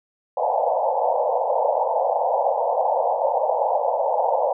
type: band-pass noise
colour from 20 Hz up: pink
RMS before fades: -21 dBFS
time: 0.37-4.53 s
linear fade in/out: 5 ms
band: 500 to 930 Hz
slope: 96 dB/octave
effects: none